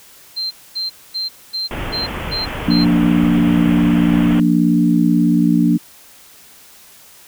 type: tone bursts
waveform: sine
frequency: 4143 Hz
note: C8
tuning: 18 cents flat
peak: -19 dBFS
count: 7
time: 0.36-2.85 s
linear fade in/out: 20 ms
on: 150 ms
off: 240 ms
type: low-pass noise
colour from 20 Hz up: pink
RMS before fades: -25 dBFS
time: 1.71-4.4 s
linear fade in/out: 0 ms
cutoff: 3300 Hz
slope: 96 dB/octave
type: chord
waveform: sine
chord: Bb major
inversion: second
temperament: equal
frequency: 174.61 / 233.1 / 293.7 Hz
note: F3 / Bb3 / D4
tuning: 0 / 0 / 0 cents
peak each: -15 dBFS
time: 2.67-5.78 s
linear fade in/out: 20 ms
effects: white hiss -44 dBFS RMS until 7.27 s